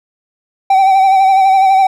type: tone with vibrato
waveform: triangle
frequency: 770 Hz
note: G5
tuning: 31 cents flat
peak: -4 dBFS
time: 0.7-1.87 s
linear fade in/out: 5 ms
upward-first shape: sine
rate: 12 Hz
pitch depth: 38 cents each way
effects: none